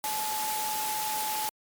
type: tone in noise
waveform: sine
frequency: 860 Hz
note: A5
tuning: 40 cents flat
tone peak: -31 dBFS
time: 0.04-1.49 s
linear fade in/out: 0 ms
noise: white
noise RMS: -33 dBFS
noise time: 0.04-1.49 s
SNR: -1 dB
effects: high-pass 150 Hz 12 dB/octave + MP3 96 kbps